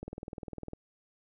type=click train; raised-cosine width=2 ms; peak=-26 dBFS; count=15; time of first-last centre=0.03-0.734 s; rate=19.9 Hz; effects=none